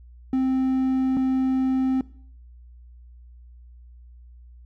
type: tone pair in turn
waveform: triangle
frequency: 261.6 / 261.6 Hz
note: C4 / C4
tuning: 0 / 0 cents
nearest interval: unison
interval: 0 cents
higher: neither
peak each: -17 dBFS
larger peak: neither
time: 0.33-1.17 / 1.17-2.01 s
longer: neither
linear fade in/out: 2 ms
effects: noise-tail reverb RT60 0.6 s tail -21 dB re dry + added 60 Hz sine -44 dBFS peak until 4.65 s